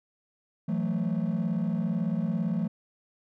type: tone cluster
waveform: triangle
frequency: 166.3 / 184.2 / 221 Hz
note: E3 / F#3 / A3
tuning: +16 / -7 / +8 cents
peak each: -27 dBFS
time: 0.68-2.68 s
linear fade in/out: 10 ms
effects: tanh soft clip ceiling -20 dBFS